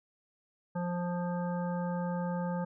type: harmonic tone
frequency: 176 Hz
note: F3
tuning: 14 cents sharp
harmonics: 1 / 3 / 5 / 7 / 9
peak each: -32 / -38 / -40 / -47 / -49 dBFS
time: 0.75-2.65 s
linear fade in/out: 10 ms
effects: none